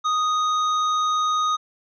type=tone with tanh clipping; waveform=triangle; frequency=1244.5 Hz; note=D#6; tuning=in tune; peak=-21 dBFS; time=0.04-1.57 s; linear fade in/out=20 ms; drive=17 dB; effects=resampled to 16000 Hz